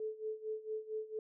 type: tone with tremolo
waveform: sine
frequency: 434.5 Hz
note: A4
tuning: 22 cents flat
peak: -35 dBFS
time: 0-1.19 s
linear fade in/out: 2 ms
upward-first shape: sine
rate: 4.4 Hz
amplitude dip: 85%
effects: none